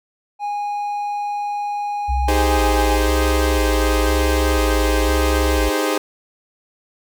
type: tone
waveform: triangle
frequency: 823 Hz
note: G#5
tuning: 16 cents flat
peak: -19 dBFS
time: 0.39-2.99 s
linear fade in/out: 50 ms
type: tone with vibrato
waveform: sine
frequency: 60 Hz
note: B1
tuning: 49 cents flat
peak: -17 dBFS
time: 2.08-5.7 s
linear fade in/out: 20 ms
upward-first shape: square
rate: 1 Hz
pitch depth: 120 cents each way
type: chord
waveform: sawtooth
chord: Ab major seventh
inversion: second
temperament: equal with one note detuned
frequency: 311.1 / 392 / 415.3 / 521.1 Hz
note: Eb4 / G4 / Ab4 / C5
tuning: 0 / 0 / 0 / -7 cents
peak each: -18 / -21 / -20 / -19 dBFS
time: 2.28-5.98 s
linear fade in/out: 5 ms
effects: none